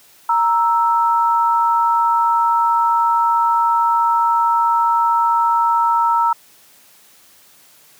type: tone pair together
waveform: sine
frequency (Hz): 932.3 / 1318.5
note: A#5 / E6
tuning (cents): 0 / 0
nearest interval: tritone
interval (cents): 600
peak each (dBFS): -14 / -17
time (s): 0.29-6.33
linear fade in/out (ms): 5
effects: white hiss -49 dBFS RMS until 7.99 s + high-pass 100 Hz 12 dB/octave